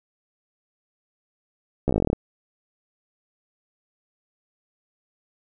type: slowing click train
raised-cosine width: 2 ms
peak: -8 dBFS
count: 13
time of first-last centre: 1.88-2.13 s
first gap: 14 ms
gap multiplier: 1.07
effects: none